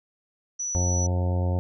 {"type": "tone", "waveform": "sine", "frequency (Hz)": 5920, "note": "F#8", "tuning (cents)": 0, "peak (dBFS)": -27, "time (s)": [0.59, 1.07], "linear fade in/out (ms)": 10}
{"type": "harmonic tone", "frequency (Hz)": 89.6, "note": "F2", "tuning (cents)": 45, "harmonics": [1, 2, 3, 4, 5, 6, 7, 8, 9, 10], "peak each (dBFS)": [-22, -33, -37, -38, -43, -35, -42, -40, -48, -42], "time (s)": [0.75, 1.59], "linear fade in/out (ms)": 0}
{"effects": []}